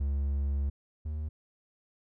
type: tone pair in turn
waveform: triangle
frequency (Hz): 70 / 76.43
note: C#2 / D#2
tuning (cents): +18 / -30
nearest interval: major second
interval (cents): 152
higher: second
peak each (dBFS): -25 / -30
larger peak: first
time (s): 0-0.7 / 1.05-1.29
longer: first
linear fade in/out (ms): 10
effects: none